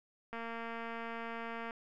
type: click train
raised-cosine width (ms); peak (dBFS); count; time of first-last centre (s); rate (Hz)
0.5; -28; 318; 0.33-1.708; 230
effects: none